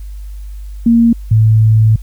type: tone pair in turn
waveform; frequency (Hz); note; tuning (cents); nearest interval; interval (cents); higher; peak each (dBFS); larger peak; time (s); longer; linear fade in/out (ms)
sine; 232.2 / 109.9; A#3 / A2; -7 / -2; octave + minor second; 1295; first; -5; neither; 0.86-1.13 / 1.31-1.96; second; 5
effects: added 50 Hz sine -24 dBFS peak until 2.02 s + white hiss -50 dBFS RMS until 2.02 s